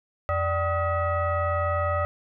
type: tone with frequency modulation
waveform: sine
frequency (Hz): 589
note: D5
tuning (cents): +5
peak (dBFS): -22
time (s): 0.29-2.05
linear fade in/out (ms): 0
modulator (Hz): 676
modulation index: 1.4
effects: none